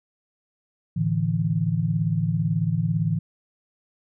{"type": "chord", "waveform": "sine", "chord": "A suspended fourth", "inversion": "none", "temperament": "equal", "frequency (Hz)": [110, 146.83, 164.81], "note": ["A2", "D3", "E3"], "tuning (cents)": [0, 0, 0], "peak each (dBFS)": [-26, -26, -23], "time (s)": [0.96, 3.19], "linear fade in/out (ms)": 10, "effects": []}